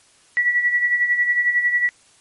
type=tone with tremolo; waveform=sine; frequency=1945 Hz; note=B6; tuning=27 cents flat; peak=-13 dBFS; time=0.37-1.89 s; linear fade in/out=0 ms; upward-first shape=sine; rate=11 Hz; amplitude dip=60%; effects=white hiss -54 dBFS RMS until 2.2 s + MP3 48 kbps